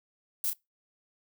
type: noise with echo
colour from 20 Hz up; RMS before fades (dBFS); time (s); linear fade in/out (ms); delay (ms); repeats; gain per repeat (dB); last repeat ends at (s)
violet; -30; 0.44-0.5; 2; 32; 1; -5; 0.532
effects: noise-tail reverb RT60 0.2 s tail -23 dB re dry